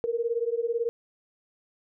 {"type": "beating tone pair", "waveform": "sine", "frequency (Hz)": [458.2, 476.2], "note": ["A#4", "A#4"], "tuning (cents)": [-30, 37], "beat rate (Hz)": 18, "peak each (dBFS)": -28, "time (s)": [0.04, 0.89], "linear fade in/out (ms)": 0, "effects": []}